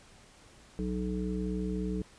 harmonic tone, 61.6 Hz, B1, 4 cents flat, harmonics 1 / 3 / 5 / 7, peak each -36 / -33 / -38 / -39 dBFS, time 0.79-2.02 s, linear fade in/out 0 ms, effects pink hiss -57 dBFS RMS until 2.18 s + resampled to 22050 Hz

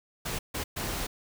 pink noise bursts at uneven times, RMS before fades -33 dBFS, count 3, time 0.25-0.39 / 0.54-0.64 / 0.76-1.07 s, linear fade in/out 10 ms, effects none

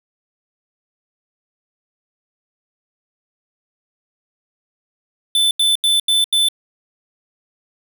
square tone bursts, 3520 Hz, A7, in tune, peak -13 dBFS, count 5, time 5.35-6.486 s, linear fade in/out 2 ms, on 160 ms, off 84 ms, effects none

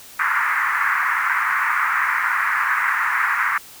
white band-pass noise, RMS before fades -20 dBFS, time 0.19-3.58 s, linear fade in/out 5 ms, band 1000 to 2000 Hz, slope 48 dB/octave, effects white hiss -42 dBFS RMS until 3.8 s

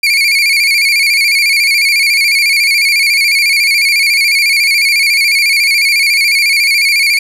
30% pulse tone with vibrato, 2281 Hz, C#7, 49 cents sharp, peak -5 dBFS, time 0.03-7.19 s, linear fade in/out 5 ms, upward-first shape square, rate 14 Hz, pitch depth 65 cents each way, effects low-pass 11000 Hz 12 dB/octave + 7-bit

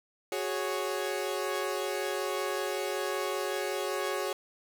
sawtooth chord, F# suspended second, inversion none, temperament equal, 370 / 415.3 / 554.4 Hz, F#4 / G#4 / C#5, 0 / 0 / 0 cents, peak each -31 dBFS, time 0.32-4.33 s, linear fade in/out 2 ms, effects none

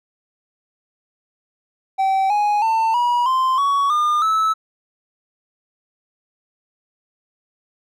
triangle tone with pitch steps, 771 / 831.1 / 895.9 / 965.8 / 1041.1 / 1122.3 / 1209.8 / 1304.2 Hz, G5 / G#5 / A5 / B5 / C6 / C#6 / D#6 / E6, -29 / +1 / +31 / -39 / -9 / +21 / -49 / -19 cents, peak -13 dBFS, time 1.98-4.54 s, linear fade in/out 20 ms, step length 320 ms, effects none

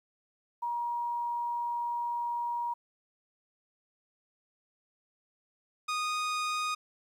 sine / sawtooth tone pair in turn, 951 / 1237.8 Hz, A#5 / D#6, +34 / -9 cents, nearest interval perfect fourth, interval 457 cents, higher second, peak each -30 / -26 dBFS, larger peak second, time 0.62-2.74 / 5.88-6.75 s, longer first, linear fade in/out 10 ms, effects low-pass 8000 Hz 12 dB/octave + 11-bit

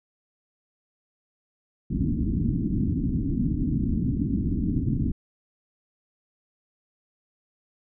white low-pass noise, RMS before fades -25 dBFS, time 1.9-5.12 s, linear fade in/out 10 ms, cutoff 290 Hz, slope 48 dB/octave, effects none

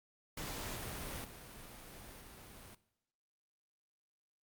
pink noise with level steps, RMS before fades -43 / -52 / -54 dBFS, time 0.37-2.75 s, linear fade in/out 5 ms, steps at 1.24 / 2.21 s, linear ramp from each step 5 ms, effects noise-tail reverb RT60 0.8 s tail -18 dB re dry + Opus 48 kbps

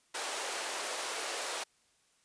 pink high-pass noise, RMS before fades -37 dBFS, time 0.14-1.64 s, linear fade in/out 10 ms, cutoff 450 Hz, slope 24 dB/octave, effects white hiss -70 dBFS RMS until 2.24 s + resampled to 22050 Hz

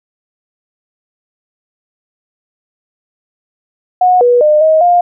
sine tone with pitch steps, 729 / 486.6 / 605 / 631 / 705 Hz, F#5 / B4 / D#5 / D#5 / F5, -26 / -26 / -49 / +24 / +16 cents, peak -5 dBFS, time 4.01-5.01 s, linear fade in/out 5 ms, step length 200 ms, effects none

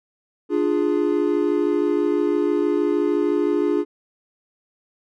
triangle chord, D diminished, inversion none, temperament equal with one note detuned, 295.9 / 349.2 / 415.3 Hz, D4 / F4 / Ab4, +13 / 0 / 0 cents, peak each -20 dBFS, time 0.49-3.85 s, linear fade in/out 50 ms, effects none

